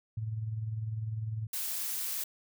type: tone with tremolo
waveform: sine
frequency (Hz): 110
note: A2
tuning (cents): 0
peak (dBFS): -30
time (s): 0.17-1.47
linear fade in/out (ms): 5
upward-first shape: sine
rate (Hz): 20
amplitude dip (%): 55
type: noise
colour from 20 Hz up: blue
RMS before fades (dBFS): -35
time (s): 1.53-2.24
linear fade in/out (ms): 5
effects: none